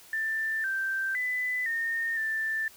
sine tone with pitch steps, 1777 / 1565 / 2000 / 1831 / 1772 Hz, A6 / G6 / B6 / A#6 / A6, +17 / -3 / +21 / -32 / +12 cents, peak -27 dBFS, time 0.13-2.68 s, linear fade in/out 2 ms, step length 510 ms, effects white hiss -53 dBFS RMS until 2.76 s

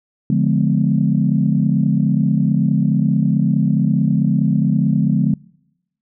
sine chord, D diminished seventh, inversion none, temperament just, 146.83 / 176.2 / 211.4 / 253.7 Hz, D3 / F3 / Ab3 / Cb4, 0 / +16 / +31 / +47 cents, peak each -17 / -18 / -17 / -21 dBFS, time 0.3-5.34 s, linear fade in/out 2 ms, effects noise-tail reverb RT60 0.9 s tail -26 dB re dry + tanh soft clip ceiling -2 dBFS

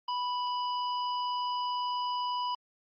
harmonic tone, 987.8 Hz, B5, in tune, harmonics 1 / 3 / 5, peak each -30 / -40 / -44 dBFS, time 0.08-2.55 s, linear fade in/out 5 ms, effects Opus 32 kbps

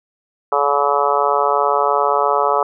harmonic tone, 142.9 Hz, D3, 47 cents flat, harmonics 3 / 4 / 5 / 6 / 7 / 8 / 9, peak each -21 / -21 / -21 / -21 / -21 / -21 / -21 dBFS, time 0.52-2.63 s, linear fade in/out 2 ms, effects none

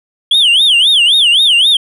sine tone with vibrato, 3213 Hz, G7, 42 cents sharp, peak -3 dBFS, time 0.31-1.77 s, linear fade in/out 5 ms, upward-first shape sine, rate 3.8 Hz, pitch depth 260 cents each way, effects tanh soft clip ceiling -5 dBFS

